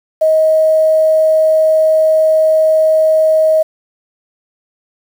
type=tone with quantisation; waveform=sine; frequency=631 Hz; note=D#5; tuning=24 cents sharp; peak=-7 dBFS; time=0.21-3.63 s; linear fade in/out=10 ms; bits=6; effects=none